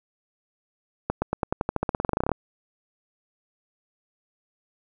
accelerating click train, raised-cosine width 1 ms, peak -9 dBFS, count 21, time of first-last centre 1.1-2.317 s, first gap 120 ms, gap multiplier 0.92, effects none

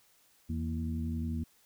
harmonic tone with a mistuned harmonic, 82.41 Hz, E2, in tune, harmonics 1 / 2 / 3 / 4, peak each -34 / -40 / -36 / -49 dBFS, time 0.49-1.44 s, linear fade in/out 10 ms, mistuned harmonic 3, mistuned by -81 cents, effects white hiss -66 dBFS RMS until 1.65 s

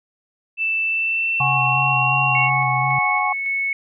sine tone with pitch glide, 2651 to 2749 Hz, E7 to F7, +9 to -28 cents, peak -18 dBFS, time 0.57-2.5 s, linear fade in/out 50 ms, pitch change +63 cents, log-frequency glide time 0.84-2.15 s
sine chord, F# suspended second, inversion none, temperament equal with one note detuned, 740 / 830.6 / 1096.6 Hz, F#5 / G#5 / C#6, 0 / 0 / -19 cents, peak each -24 / -23 / -22 dBFS, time 1.4-3.33 s, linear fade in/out 5 ms
sine tone with vibrato, 132.6 Hz, C3, 23 cents sharp, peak -23 dBFS, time 1.4-2.99 s, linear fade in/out 5 ms, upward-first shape square, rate 2.8 Hz, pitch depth 26 cents each way
sine tone with tremolo, 2205 Hz, C#7, 10 cents flat, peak -19 dBFS, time 2.35-3.73 s, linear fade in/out 2 ms, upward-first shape square, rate 1.8 Hz, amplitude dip 30%
effects none

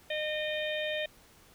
harmonic tone with a mistuned harmonic, 611 Hz, D#5, 32 cents flat, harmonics 1 / 3 / 4 / 5 / 6, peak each -33 / -38 / -39 / -40 / -41 dBFS, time 0.1-1.06 s, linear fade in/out 5 ms, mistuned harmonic 5, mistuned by +27 cents, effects pink hiss -59 dBFS RMS until 1.54 s

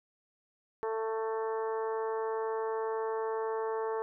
harmonic tone, 222 Hz, A3, 16 cents sharp, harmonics 2 / 3 / 4 / 5 / 6 / 7 / 8, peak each -32 / -45 / -38 / -42 / -49 / -52 / -51 dBFS, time 0.83-4.02 s, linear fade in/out 0 ms, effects none

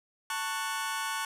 sawtooth chord, F# minor, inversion first, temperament just, 888 / 1110 / 1480 Hz, A5 / C#6 / F#6, +16 / +2 / 0 cents, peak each -32 dBFS, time 0.3-1.25 s, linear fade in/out 2 ms, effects resampled to 32000 Hz + 10-bit

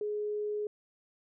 sine tone, 419 Hz, G#4, 15 cents sharp, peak -31 dBFS, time 0.01-0.67 s, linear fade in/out 2 ms, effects none

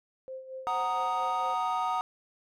sine tone with tremolo, 523.3 Hz, C5, in tune, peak -36 dBFS, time 0.28-1.54 s, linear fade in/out 0 ms, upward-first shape sine, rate 4.4 Hz, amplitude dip 65%
triangle chord, D# minor, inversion first, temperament equal with one note detuned, 743 / 932.3 / 1244.5 Hz, F#5 / A#5 / D#6, +7 / 0 / 0 cents, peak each -29 dBFS, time 0.67-2.01 s, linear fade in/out 0 ms
effects tanh soft clip ceiling -19 dBFS

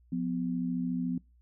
sine tone pair together, 177.52 / 251.4 Hz, F3 / B3, +29 / +31 cents, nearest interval tritone, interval 602 cents, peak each -32 / -31 dBFS, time 0.12-1.18 s, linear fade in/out 5 ms, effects noise-tail reverb RT60 0.3 s tail -26 dB re dry + added 60 Hz sine -59 dBFS peak until 1.41 s

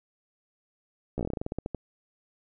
slowing click train, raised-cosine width 2 ms, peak -18 dBFS, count 15, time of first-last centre 1.18-1.747 s, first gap 14 ms, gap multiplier 1.15, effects none

